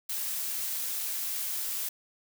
blue noise, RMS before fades -33 dBFS, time 0.09-1.89 s, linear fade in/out 5 ms, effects none

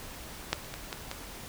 clicks, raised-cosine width 0.2 ms, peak -8 / -29 / -21 / -17 / -18 dBFS, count 5, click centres 0.53 / 0.646 / 0.74 / 0.928 / 1.114 s, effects pink hiss -44 dBFS RMS until 1.48 s

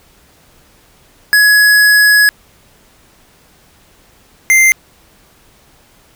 square tone pair in turn, 1682 / 2088 Hz, G#6 / C7, +22 / -4 cents, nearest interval major third, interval 374 cents, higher second, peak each -6 dBFS, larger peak neither, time 1.33-2.29 / 4.5-4.72 s, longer first, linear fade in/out 0 ms, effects pink hiss -48 dBFS RMS until 6.15 s

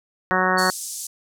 harmonic tone, 185.1 Hz, F#3, 1 cent sharp, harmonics 1 / 2 / 3 / 4 / 5 / 6 / 7 / 8 / 9 / 10, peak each -27 / -27 / -27 / -26 / -27 / -24 / -27 / -25 / -28 / -26 dBFS, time 0.31-0.7 s, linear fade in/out 0 ms
sine tone, 4435 Hz, C#8, in tune, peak -26 dBFS, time 0.57-0.71 s, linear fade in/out 10 ms
pink band-pass noise, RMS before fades -32 dBFS, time 0.58-1.07 s, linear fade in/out 5 ms, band 5900 to 11000 Hz, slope 24 dB/octave
effects none

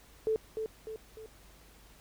sine tone with echo, 439.2 Hz, A4, 3 cents flat, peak -26 dBFS, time 0.27-0.36 s, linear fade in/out 0 ms, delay 300 ms, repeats 3, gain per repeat -6 dB, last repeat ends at 1.26 s, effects added 50 Hz sine -59 dBFS peak until 2 s + pink hiss -59 dBFS RMS until 2 s

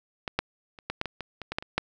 clicks, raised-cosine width 0.3 ms, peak -15 / -8 / -29 / -14 / -11 / -16 / -19 / -21 / -16 / -11 / -24 / -8 dBFS, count 12, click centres 0.278 / 0.39 / 0.788 / 0.9 / 1.014 / 1.057 / 1.207 / 1.417 / 1.52 / 1.585 / 1.625 / 1.78 s, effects none

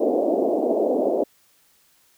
white band-pass noise, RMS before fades -21 dBFS, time 0-1.24 s, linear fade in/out 10 ms, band 250 to 660 Hz, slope 48 dB/octave, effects white hiss -60 dBFS RMS until 2.17 s

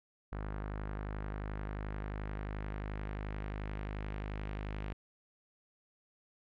sawtooth tone with low-pass filter sweep, 51.4 Hz, G#1, 17 cents flat, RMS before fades -40 dBFS, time 0.32-4.93 s, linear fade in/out 5 ms, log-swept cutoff 1500 to 2500 Hz, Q 1.6, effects none

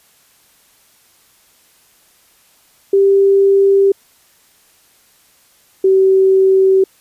sine tone pair in turn, 393.5 / 382.5 Hz, G4 / G4, +7 / -42 cents, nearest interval unison, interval 49 cents, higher first, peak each -7 dBFS, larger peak neither, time 2.93-3.92 / 5.84-6.84 s, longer second, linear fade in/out 5 ms, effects white hiss -52 dBFS RMS until 7 s + resampled to 32000 Hz

